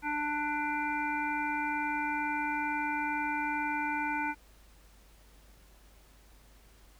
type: harmonic tone with a mistuned harmonic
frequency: 296.3 Hz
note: D4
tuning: 15 cents sharp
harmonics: 1 / 3 / 5 / 7 / 8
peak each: -37 / -33 / -36 / -42 / -38 dBFS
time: 0.02-4.35 s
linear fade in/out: 50 ms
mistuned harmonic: 7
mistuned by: -25 cents
effects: added 50 Hz sine -57 dBFS peak until 6.99 s + pink hiss -62 dBFS RMS until 6.99 s